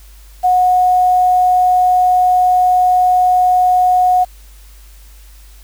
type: tone with quantisation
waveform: sine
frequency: 730 Hz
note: F#5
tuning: 24 cents flat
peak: -8 dBFS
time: 0.43-4.25 s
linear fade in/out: 20 ms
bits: 6
effects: added 50 Hz sine -37 dBFS peak until 5.63 s + white hiss -47 dBFS RMS until 5.63 s